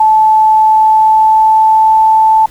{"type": "tone with pitch glide", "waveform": "sine", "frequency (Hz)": [870, 878.1], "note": ["A5", "A5"], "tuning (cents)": [-20, -4], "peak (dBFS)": -4, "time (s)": [0, 2.46], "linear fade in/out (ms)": 5, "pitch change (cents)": 16, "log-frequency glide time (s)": [0.58, 2.03], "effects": ["pink hiss -39 dBFS RMS until 2.5 s"]}